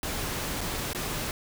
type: noise with dropouts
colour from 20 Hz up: pink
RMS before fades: -32 dBFS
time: 0.03-1.31 s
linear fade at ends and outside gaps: 1 ms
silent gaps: 0.608-0.613 / 0.932-0.948 s
effects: none